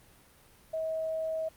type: tone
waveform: sine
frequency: 640 Hz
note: D#5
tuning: 49 cents sharp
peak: -30 dBFS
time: 0.73-1.49 s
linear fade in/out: 10 ms
effects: pink hiss -59 dBFS RMS until 1.56 s + Opus 32 kbps